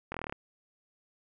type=slowing click train; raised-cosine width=0.5 ms; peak=-21 dBFS; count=9; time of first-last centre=0.12-0.325 s; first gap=23 ms; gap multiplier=1.03; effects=none